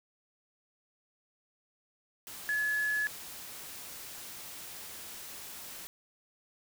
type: tone in noise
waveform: sine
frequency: 1704 Hz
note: G#6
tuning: 44 cents sharp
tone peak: -28 dBFS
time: 2.49-3.07 s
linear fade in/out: 0 ms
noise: white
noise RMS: -45 dBFS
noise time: 2.27-5.87 s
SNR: +14 dB
effects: none